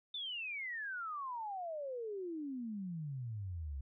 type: exponential sweep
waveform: sine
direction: down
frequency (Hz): 3601 to 65.4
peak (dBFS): -39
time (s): 0.14-3.81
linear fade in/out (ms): 5
effects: none